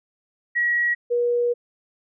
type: tone pair in turn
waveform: sine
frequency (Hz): 1913 / 480.9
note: A#6 / B4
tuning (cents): +44 / -46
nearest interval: 2 octaves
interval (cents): 2390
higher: first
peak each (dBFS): -18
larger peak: neither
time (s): 0.55-0.95 / 1.1-1.54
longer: second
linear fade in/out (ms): 20
effects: none